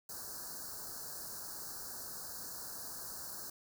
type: band-stop noise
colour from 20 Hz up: white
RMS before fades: -45 dBFS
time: 0.09-3.5 s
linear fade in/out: 5 ms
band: 1700 to 4200 Hz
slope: 96 dB/octave
effects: none